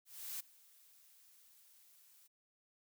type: noise with ADSR envelope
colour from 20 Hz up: blue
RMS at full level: -42 dBFS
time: 0.05-2.28 s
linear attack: 350 ms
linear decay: 8 ms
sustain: -23 dB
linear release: 19 ms
effects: none